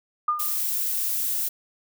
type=tone with exponential decay; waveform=sine; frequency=1213 Hz; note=D#6; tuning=44 cents flat; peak=-17 dBFS; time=0.28-0.61 s; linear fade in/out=5 ms; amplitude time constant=70 ms
type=noise; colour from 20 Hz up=violet; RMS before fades=-26 dBFS; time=0.39-1.49 s; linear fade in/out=10 ms
effects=none